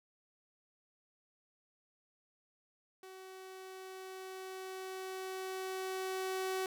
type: tone with level ramp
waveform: sawtooth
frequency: 377.2 Hz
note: F#4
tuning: 33 cents sharp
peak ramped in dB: -46 to -30 dBFS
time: 3.03-6.66 s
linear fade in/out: 2 ms
effects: none